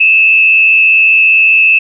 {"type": "tone with frequency modulation", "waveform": "sine", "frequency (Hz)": 2615, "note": "E7", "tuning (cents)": -15, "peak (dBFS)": -4, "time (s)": [0, 1.79], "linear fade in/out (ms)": 10, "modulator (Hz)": 82.5, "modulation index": 0.84, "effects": []}